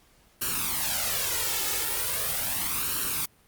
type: noise with flanger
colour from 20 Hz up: white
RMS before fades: -28 dBFS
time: 0.41-3.26 s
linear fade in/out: 10 ms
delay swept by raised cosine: 0.7 to 2.3 ms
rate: 0.39 Hz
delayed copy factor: +0.7
effects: pink hiss -61 dBFS RMS until 3.47 s + Opus 48 kbps